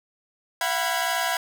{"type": "tone cluster", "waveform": "sawtooth", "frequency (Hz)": [679, 742, 985, 1639], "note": ["F5", "F#5", "B5", "G#6"], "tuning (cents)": [-49, 5, -5, -23], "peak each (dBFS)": -25, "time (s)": [0.61, 1.37], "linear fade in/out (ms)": 2, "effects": []}